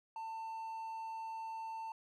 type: tone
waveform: triangle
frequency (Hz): 895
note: A5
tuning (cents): +29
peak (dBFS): -39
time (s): 0.16-1.92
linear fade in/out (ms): 2
effects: none